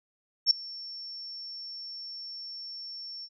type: tone with ADSR envelope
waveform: sine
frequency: 5440 Hz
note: F8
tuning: 46 cents flat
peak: -15 dBFS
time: 0.46-3.29 s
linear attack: 49 ms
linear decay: 3 ms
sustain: -23 dB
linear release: 53 ms
effects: none